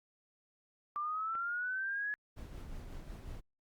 sine linear sweep, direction up, 1173 to 1700 Hz, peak -34 dBFS, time 0.96-2.14 s, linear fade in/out 0 ms
click, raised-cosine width 0.5 ms, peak -35 dBFS, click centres 1.353 s
brown noise with tremolo, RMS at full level -44 dBFS, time 2.36-3.41 s, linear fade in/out 20 ms, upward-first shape sine, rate 5.5 Hz, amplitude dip 35%
effects Opus 48 kbps

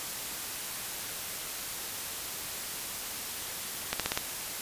accelerating click train, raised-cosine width 0.2 ms, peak -10 dBFS, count 5, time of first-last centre 3.93-4.175 s, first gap 67 ms, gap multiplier 0.94, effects white hiss -37 dBFS RMS until 4.61 s + resampled to 32000 Hz

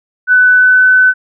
sine tone with pitch glide, 1498 to 1509.3 Hz, F#6 to F#6, +21 to +34 cents, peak -4 dBFS, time 0.27-1.14 s, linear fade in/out 50 ms, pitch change +13 cents, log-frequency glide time 0.47-0.86 s, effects none

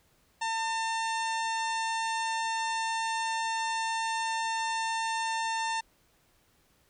harmonic tone with a mistuned harmonic, 901 Hz, A5, 41 cents sharp, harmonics 1 / 2 / 3 / 4 / 5 / 6 / 7 / 8 / 9 / 10, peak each -30 / -36 / -40 / -42 / -44 / -46 / -47 / -48 / -49 / -50 dBFS, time 0.41-5.81 s, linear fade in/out 10 ms, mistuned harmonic 5, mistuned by -67 cents, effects pink hiss -67 dBFS RMS until 6.89 s

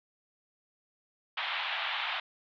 white band-pass noise, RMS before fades -34 dBFS, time 1.37-2.2 s, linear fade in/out 5 ms, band 690 to 3600 Hz, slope 48 dB/octave, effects none

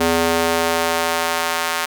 square tone with high-pass filter sweep, 83.2 Hz, E2, 17 cents sharp, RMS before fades -19 dBFS, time 0-1.86 s, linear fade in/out 10 ms, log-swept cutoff 320 to 1100 Hz, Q 0.94, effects none

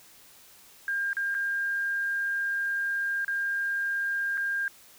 sine tone with dropouts, 1604 Hz, G6, 39 cents sharp, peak -26 dBFS, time 0.88-4.68 s, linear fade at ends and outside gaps 1 ms, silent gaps 1.131-1.168 / 1.344-1.349 / 3.247-3.28 / 4.373-4.377 s, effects white hiss -54 dBFS RMS until 4.98 s

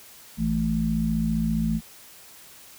harmonic tone, 55 Hz, A1, in tune, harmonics 1 / 3 / 4, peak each -29 / -26 / -24 dBFS, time 0.37-1.81 s, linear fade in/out 50 ms, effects white hiss -48 dBFS RMS until 2.78 s

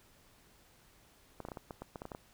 clicks, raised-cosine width 1 ms, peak -28 dBFS, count 12, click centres 1.403 / 1.451 / 1.486 / 1.518 / 1.572 / 1.708 / 1.82 / 1.958 / 2.019 / 2.054 / 2.118 / 2.149 s, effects pink hiss -64 dBFS RMS until 2.33 s

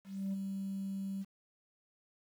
sine tone with ADSR envelope, 194.6 Hz, G3, 12 cents flat, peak -30 dBFS, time 0.04-1.25 s, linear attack 290 ms, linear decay 19 ms, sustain -5 dB, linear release 36 ms, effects tanh soft clip ceiling -32 dBFS + 10-bit

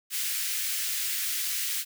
white high-pass noise, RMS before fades -30 dBFS, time 0.1-1.85 s, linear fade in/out 50 ms, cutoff 1700 Hz, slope 24 dB/octave, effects none

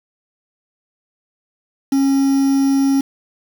triangle tone with quantisation, 272.9 Hz, C#4, 27 cents flat, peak -10 dBFS, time 1.92-3.01 s, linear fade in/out 5 ms, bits 5, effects none

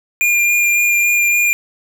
square tone with vibrato, 2407 Hz, D7, 42 cents sharp, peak -12 dBFS, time 0.21-1.53 s, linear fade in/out 0 ms, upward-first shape sine, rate 3.6 Hz, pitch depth 11 cents each way, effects none

